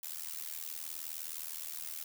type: noise with amplitude modulation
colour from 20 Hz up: blue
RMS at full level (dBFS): -38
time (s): 0.03-2.04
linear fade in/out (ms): 5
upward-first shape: sine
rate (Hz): 79.3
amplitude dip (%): 95
effects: none